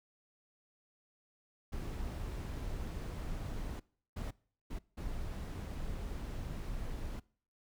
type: noise bursts at uneven times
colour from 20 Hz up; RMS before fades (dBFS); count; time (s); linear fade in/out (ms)
brown; -40; 4; 1.72-3.8 / 4.16-4.31 / 4.7-4.79 / 4.97-7.2; 10
effects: noise-tail reverb RT60 0.5 s tail -23 dB re dry